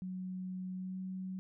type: tone with pitch glide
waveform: sine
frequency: 185 to 187.26 Hz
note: F#3 to F#3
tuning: 0 to +21 cents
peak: -38 dBFS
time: 0.02-1.39 s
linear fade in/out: 0 ms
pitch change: +21 cents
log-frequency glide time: 0.74-0.99 s
effects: none